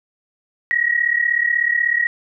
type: tone pair together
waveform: sine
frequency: 1883.7 / 1920 Hz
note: A#6 / B6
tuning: +18 / -49 cents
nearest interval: unison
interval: 33 cents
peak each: -18 dBFS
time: 0.71-2.07 s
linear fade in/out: 0 ms
effects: none